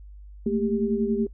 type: tone cluster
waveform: sine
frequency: 217.3 / 227.9 / 397.1 Hz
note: A3 / A#3 / G4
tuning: -21 / -39 / +22 cents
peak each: -26 dBFS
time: 0.46-1.27 s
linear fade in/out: 5 ms
effects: noise-tail reverb RT60 0.1 s tail -24 dB re dry + added 50 Hz sine -41 dBFS peak until 1.33 s